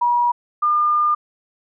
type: tone pair in turn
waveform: sine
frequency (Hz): 962 / 1206.1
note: B5 / D6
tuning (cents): -46 / +46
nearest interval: major third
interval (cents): 392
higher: second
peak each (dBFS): -14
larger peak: neither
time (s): 0.01-0.32 / 0.62-1.15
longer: second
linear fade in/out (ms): 10
effects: none